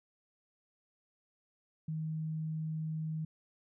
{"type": "tone", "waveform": "sine", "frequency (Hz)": 157.6, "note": "D#3", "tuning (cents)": 23, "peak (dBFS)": -34, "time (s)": [1.88, 3.25], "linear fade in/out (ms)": 5, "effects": []}